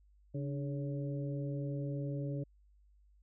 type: harmonic tone with a mistuned harmonic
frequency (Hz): 139.9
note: C#3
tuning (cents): +16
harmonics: 1 / 2 / 3 / 4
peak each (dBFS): -36 / -42 / -47 / -46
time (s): 0.34-2.44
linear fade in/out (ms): 10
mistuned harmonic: 2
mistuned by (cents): +72
effects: added 50 Hz sine -62 dBFS peak until 3.22 s